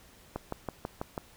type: click train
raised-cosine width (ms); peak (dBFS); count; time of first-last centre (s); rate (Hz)
1; -19; 6; 0.36-1.178; 6.11
effects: pink hiss -57 dBFS RMS until 1.36 s